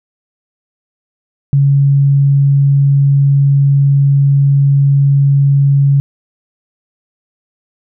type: tone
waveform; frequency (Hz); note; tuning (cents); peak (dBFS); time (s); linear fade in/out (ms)
sine; 139.7; C#3; +14; -6; 1.53-6; 0
effects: none